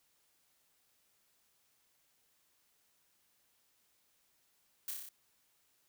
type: noise with echo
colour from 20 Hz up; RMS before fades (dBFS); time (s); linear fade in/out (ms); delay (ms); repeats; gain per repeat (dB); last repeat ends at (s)
blue; -39; 4.88-4.91; 2; 30; 6; -2; 5.09
effects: white hiss -74 dBFS RMS until 5.88 s